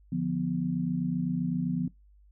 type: chord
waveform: sine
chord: B diminished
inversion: first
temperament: equal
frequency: 146.83 / 174.61 / 246.9 Hz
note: D3 / F3 / B3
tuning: 0 / 0 / 0 cents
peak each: -34 / -29 / -31 dBFS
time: 0.12-1.88 s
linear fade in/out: 5 ms
effects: noise-tail reverb RT60 0.2 s tail -23 dB re dry + added 50 Hz sine -55 dBFS peak until 2.31 s